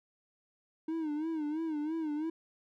triangle tone with vibrato, 311.1 Hz, D#4, in tune, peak -30 dBFS, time 0.88-2.3 s, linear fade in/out 5 ms, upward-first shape sine, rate 3 Hz, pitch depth 96 cents each way, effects none

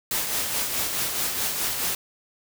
white noise with tremolo, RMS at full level -25 dBFS, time 0.11-1.95 s, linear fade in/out 2 ms, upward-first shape sine, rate 4.7 Hz, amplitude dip 40%, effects none

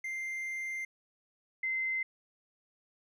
triangle / sine tone pair in turn, 2093 / 2069 Hz, C7 / C7, 0 / -20 cents, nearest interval unison, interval 20 cents, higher first, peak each -33 / -30 dBFS, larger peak second, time 0.04-0.85 / 1.63-2.03 s, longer first, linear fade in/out 5 ms, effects none

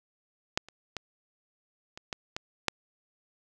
clicks, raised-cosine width 0.2 ms, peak -8 / -30 / -17 / -25 / -16 / -16 / -7 dBFS, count 7, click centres 0.575 / 0.686 / 0.967 / 1.975 / 2.128 / 2.365 / 2.683 s, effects none

